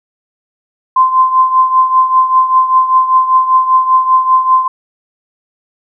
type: tone with tremolo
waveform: sine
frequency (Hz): 1037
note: C6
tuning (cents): -16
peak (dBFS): -3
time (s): 0.96-4.68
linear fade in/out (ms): 5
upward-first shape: triangle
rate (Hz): 5.1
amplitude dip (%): 75
effects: none